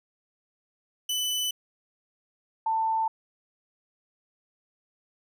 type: tone pair in turn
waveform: sawtooth / sine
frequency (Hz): 2995 / 890.4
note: F#7 / A5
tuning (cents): +20 / +20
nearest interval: octave + major sixth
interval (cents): 2100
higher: first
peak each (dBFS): -23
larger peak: neither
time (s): 1.09-1.51 / 2.66-3.08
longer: neither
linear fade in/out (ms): 5
effects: none